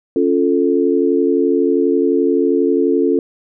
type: chord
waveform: sine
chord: Db augmented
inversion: none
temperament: equal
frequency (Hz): 277.2 / 349.2 / 440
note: Db4 / F4 / A4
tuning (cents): 0 / 0 / 0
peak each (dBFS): -16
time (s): 0.16-3.19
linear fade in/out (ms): 2
effects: none